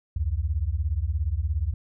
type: beating tone pair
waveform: sine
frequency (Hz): 67.9 / 84.9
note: C#2 / F2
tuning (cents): -35 / -48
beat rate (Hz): 17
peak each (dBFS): -26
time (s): 0.16-1.74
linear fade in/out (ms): 5
effects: none